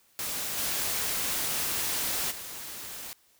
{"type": "noise with level steps", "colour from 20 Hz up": "white", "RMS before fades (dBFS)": [-33, -30, -40], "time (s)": [0.19, 3.13], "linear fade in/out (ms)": 0, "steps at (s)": [0.57, 2.3], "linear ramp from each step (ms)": 20, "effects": ["white hiss -64 dBFS RMS until 3.39 s"]}